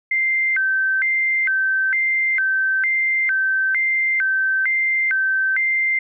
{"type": "tone with vibrato", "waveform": "sine", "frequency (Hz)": 1800, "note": "A6", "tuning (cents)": 39, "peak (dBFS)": -16, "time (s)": [0.11, 5.99], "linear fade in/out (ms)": 5, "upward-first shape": "square", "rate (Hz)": 1.1, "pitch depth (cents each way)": 260, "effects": []}